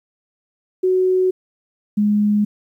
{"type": "tone pair in turn", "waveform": "sine", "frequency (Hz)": [371, 208.2], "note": ["F#4", "G#3"], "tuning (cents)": [5, 5], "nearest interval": "minor seventh", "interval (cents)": 1000, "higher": "first", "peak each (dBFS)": -13, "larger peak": "neither", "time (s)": [[0.83, 1.31], [1.97, 2.45]], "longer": "neither", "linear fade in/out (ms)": 10, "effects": ["9-bit"]}